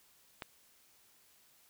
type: click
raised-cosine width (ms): 0.3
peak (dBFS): -24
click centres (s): 0.422
effects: white hiss -66 dBFS RMS until 1.69 s